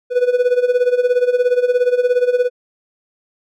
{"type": "tone with tremolo", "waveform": "triangle", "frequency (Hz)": 493.9, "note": "B4", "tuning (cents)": 0, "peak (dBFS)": -7, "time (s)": [0.1, 2.5], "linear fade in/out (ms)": 50, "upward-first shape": "sine", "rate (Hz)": 17, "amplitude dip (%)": 80, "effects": []}